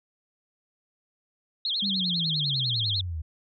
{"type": "tone with vibrato", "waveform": "sine", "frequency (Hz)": 3700, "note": "A#7", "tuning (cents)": -14, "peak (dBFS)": -25, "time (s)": [1.65, 3.01], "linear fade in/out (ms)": 2, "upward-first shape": "sine", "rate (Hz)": 10, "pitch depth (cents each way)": 270}
{"type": "linear sweep", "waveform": "sine", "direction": "down", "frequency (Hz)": [202.9, 75], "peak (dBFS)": -29, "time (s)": [1.82, 3.22], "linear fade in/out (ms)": 10}
{"effects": []}